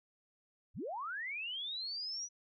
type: linear sweep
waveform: sine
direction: up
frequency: 41.2 to 5920 Hz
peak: -38 dBFS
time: 0.74-2.29 s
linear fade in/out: 50 ms
effects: none